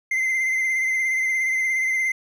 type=tone with vibrato; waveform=triangle; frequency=2073 Hz; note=C7; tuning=17 cents flat; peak=-18 dBFS; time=0.11-2.12 s; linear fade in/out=5 ms; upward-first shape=sine; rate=17 Hz; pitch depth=32 cents each way; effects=none